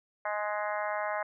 harmonic tone with a mistuned harmonic, 208.9 Hz, G#3, 10 cents sharp, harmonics 3 / 4 / 5 / 6 / 7 / 8 / 9 / 10, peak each -34 / -36 / -38 / -40 / -41 / -42 / -43 / -44 dBFS, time 0.25-1.23 s, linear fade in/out 5 ms, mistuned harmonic 7, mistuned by +18 cents, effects none

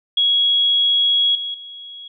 sine tone with level steps, 3325 Hz, G#7, 1 cent sharp, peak -13 / -23 / -33 dBFS, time 0.17-2.08 s, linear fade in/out 5 ms, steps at 1.35 / 1.54 s, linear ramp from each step 2 ms, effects none

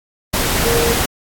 sine tone in noise, 466.2 Hz, A#4, in tune, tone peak -16 dBFS, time 0.65-0.94 s, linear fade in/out 10 ms, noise pink, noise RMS -17 dBFS, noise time 0.33-1.06 s, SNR -2 dB, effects AAC 64 kbps

